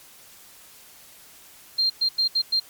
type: tone bursts at uneven times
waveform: sine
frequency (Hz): 4186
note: C8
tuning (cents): 0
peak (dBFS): -18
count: 5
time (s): 1.78-1.9 / 2.01-2.09 / 2.18-2.28 / 2.35-2.42 / 2.52-2.6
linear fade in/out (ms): 10
effects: white hiss -49 dBFS RMS until 2.69 s + MP3 96 kbps